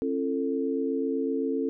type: tone cluster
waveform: sine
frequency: 270.5 / 338.4 / 444 Hz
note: C#4 / E4 / A4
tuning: -42 / +45 / +16 cents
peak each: -28 / -33 / -29 dBFS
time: 0.02-1.69 s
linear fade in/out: 0 ms
effects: none